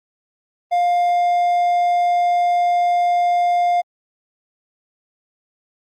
triangle tone, 704 Hz, F5, 14 cents sharp, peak -12 dBFS, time 0.71-3.82 s, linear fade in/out 20 ms, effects Opus 24 kbps

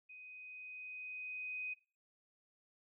sine tone with level ramp, 2504 Hz, D#7, 10 cents sharp, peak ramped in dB -52 to -39 dBFS, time 0.09-1.74 s, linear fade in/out 10 ms, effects noise-tail reverb RT60 0.3 s tail -18 dB re dry

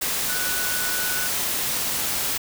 sine tone in noise, 1480 Hz, F#6, in tune, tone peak -29 dBFS, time 0.29-1.28 s, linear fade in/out 10 ms, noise white, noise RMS -25 dBFS, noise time 0.01-2.38 s, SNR -7 dB, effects none

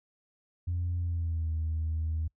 sine tone with pitch glide, 87.31 to 79.6 Hz, F2 to D#2, 0 to +40 cents, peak -27 dBFS, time 0.67-2.28 s, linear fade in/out 10 ms, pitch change -160 cents, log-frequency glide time 0.99-1.51 s, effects noise-tail reverb RT60 0.1 s tail -26 dB re dry + tanh soft clip ceiling -25 dBFS

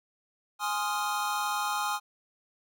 square chord, F minor seventh, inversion first, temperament equal, 830.6 / 1046.5 / 1244.5 / 1396.9 Hz, Ab5 / C6 / Eb6 / F6, 0 / 0 / 0 / 0 cents, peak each -33 / -36 / -34 / -37 dBFS, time 0.59-2 s, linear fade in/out 50 ms, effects none

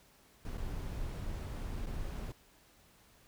brown noise with dropouts, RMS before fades -39 dBFS, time 0.45-2.32 s, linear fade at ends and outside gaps 2 ms, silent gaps 0.573-0.58 / 1.86-1.868 s, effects pink hiss -64 dBFS RMS until 3.27 s

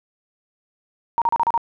sine tone bursts, 932.3 Hz, A#5, in tune, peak -15 dBFS, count 6, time 1.18-1.577 s, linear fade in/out 0 ms, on 37 ms, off 35 ms, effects none

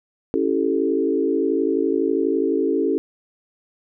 sine chord, A dominant seventh, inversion first, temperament equal with one note detuned, 277.2 / 329.6 / 388.2 / 440 Hz, C#4 / E4 / G4 / A4, 0 / 0 / -17 / 0 cents, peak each -23 dBFS, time 0.34-2.98 s, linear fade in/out 0 ms, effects none

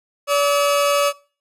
30% pulse tone pair together, 573 / 1286.3 Hz, D5 / E6, -43 / -43 cents, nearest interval octave + major second, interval 1400 cents, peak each -13 / -20 dBFS, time 0.27-1.13 s, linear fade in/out 50 ms, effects noise-tail reverb RT60 0.4 s tail -22 dB re dry + resampled to 32000 Hz

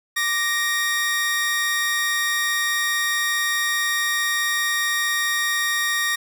sawtooth tone pair together, 1174.7 / 1864.7 Hz, D6 / A#6, 0 / 0 cents, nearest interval minor sixth, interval 800 cents, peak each -25 / -17 dBFS, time 0.16-6.16 s, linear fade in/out 10 ms, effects none

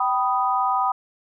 sine chord, G augmented, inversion none, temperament equal with one note detuned, 773.2 / 987.8 / 1244.5 Hz, G5 / B5 / D#6, -24 / 0 / 0 cents, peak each -23 dBFS, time 0-0.92 s, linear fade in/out 5 ms, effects none

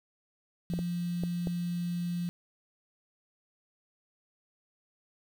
sine tone, 174 Hz, F3, 6 cents flat, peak -30 dBFS, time 0.7-2.29 s, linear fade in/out 0 ms
clicks, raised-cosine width 2 ms, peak -22 dBFS, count 4, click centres 0.737 / 0.79 / 1.236 / 1.472 s
effects 8-bit

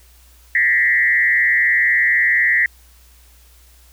sine tone with frequency modulation, 1922 Hz, B6, 48 cents flat, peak -12 dBFS, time 0.55-2.66 s, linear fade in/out 2 ms, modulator 134 Hz, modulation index 1.1, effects added 60 Hz sine -47 dBFS peak until 3.92 s + white hiss -52 dBFS RMS until 3.92 s

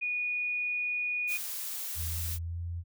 sine tone, 2459 Hz, D#7, 21 cents flat, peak -29 dBFS, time 0.01-1.38 s, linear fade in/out 20 ms
blue noise, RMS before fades -37 dBFS, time 1.27-2.39 s, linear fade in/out 50 ms
sine tone with pitch glide, 82.41 to 85.66 Hz, E2 to F2, 0 to -33 cents, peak -33 dBFS, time 1.95-2.84 s, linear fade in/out 50 ms, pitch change +67 cents, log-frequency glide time 2.33-2.59 s
effects none

